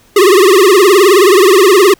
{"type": "tone with vibrato", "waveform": "square", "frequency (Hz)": 385.1, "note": "G4", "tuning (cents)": -31, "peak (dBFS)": -4, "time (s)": [0.16, 1.94], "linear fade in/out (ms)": 5, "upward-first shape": "triangle", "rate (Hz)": 19, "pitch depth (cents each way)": 190, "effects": ["pink hiss -47 dBFS RMS until 1.99 s"]}